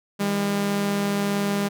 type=tone pair together; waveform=sawtooth; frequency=160 / 201.6 Hz; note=D#3 / G3; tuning=+49 / +49 cents; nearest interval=major third; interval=400 cents; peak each=-28 / -18 dBFS; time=0.19-1.69 s; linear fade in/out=20 ms; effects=none